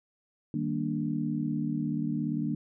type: chord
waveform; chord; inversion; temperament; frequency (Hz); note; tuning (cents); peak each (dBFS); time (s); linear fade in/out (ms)
sine; Eb major seventh; none; equal; 155.56 / 196 / 233.1 / 293.7; Eb3 / G3 / Bb3 / D4; 0 / 0 / 0 / 0; -33 / -36 / -32 / -33; 0.54-2.55; 2
effects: none

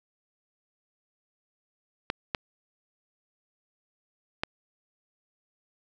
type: clicks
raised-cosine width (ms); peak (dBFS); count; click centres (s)
0.3; -11; 3; 2.101 / 2.348 / 4.435
effects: none

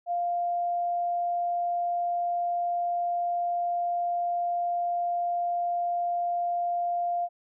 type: tone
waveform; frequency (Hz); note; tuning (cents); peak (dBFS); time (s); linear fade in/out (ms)
sine; 698.5; F5; 0; -25; 0.06-7.29; 50
effects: none

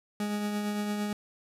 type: tone with tremolo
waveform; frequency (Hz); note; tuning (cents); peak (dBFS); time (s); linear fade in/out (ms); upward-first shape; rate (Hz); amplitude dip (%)
40% pulse; 207.7; G#3; 0; -27; 0.2-1.13; 2; triangle; 8.8; 35
effects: resampled to 32000 Hz

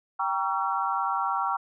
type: chord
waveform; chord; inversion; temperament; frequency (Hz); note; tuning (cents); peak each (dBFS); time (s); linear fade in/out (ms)
sine; G diminished seventh; none; just; 784 / 940.8 / 1128.9 / 1354.7; G5 / Bb5 / Db6 / Fb6; 0 / +16 / +31 / +47; -30; 0.19-1.57; 10
effects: none

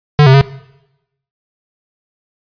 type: tone with pitch steps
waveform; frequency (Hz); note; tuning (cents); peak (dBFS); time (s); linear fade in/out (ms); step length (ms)
square; 148.1 / 132.6 / 137.9; D3 / C3 / C#3; +15 / +23 / -9; -4; 0.19-0.412; 0; 74
effects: noise-tail reverb RT60 0.9 s tail -20 dB re dry + resampled to 11025 Hz

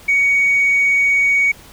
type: tone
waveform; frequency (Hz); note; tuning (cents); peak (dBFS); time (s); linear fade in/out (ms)
sine; 2242; C#7; +19; -10; 0.08-1.52; 10
effects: tanh soft clip ceiling -8 dBFS + pink hiss -42 dBFS RMS until 1.72 s

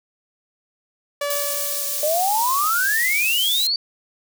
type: tone with exponential decay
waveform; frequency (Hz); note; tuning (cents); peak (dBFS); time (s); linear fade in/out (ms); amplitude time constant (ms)
sawtooth; 575; D5; -37; -17; 1.21-2.82; 5; 350
type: high-pass noise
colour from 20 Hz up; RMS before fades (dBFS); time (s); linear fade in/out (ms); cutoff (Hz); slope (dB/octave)
white; -25; 1.3-3.67; 2; 4800; 12
type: exponential sweep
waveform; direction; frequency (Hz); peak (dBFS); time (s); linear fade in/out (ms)
sine; up; 587.3 to 4647; -18; 2.03-3.76; 2
effects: none

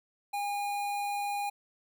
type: tone with notch filter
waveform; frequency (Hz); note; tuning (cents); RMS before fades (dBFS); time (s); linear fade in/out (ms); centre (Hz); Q
square; 814; G#5; -35; -33; 0.33-1.5; 10; 5400; 2
effects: none

